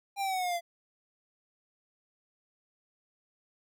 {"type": "linear sweep", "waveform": "square", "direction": "down", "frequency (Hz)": [804, 677], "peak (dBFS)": -30, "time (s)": [0.16, 0.61], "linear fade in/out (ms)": 50, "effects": []}